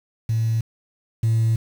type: tone pair in turn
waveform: sine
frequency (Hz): 112.8 / 112.8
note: A2 / A2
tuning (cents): +44 / +44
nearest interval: unison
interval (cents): 0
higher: neither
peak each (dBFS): -17 / -14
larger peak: second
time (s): 0.29-0.61 / 1.23-1.56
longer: second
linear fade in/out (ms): 5
effects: tanh soft clip ceiling -14 dBFS + 7-bit